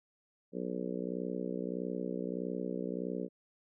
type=harmonic tone; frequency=61.6 Hz; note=B1; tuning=4 cents flat; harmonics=3 / 4 / 5 / 6 / 7 / 8 / 9; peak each=-40 / -41 / -42 / -45 / -41 / -43 / -47 dBFS; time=0.52-3.29 s; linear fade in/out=50 ms; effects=none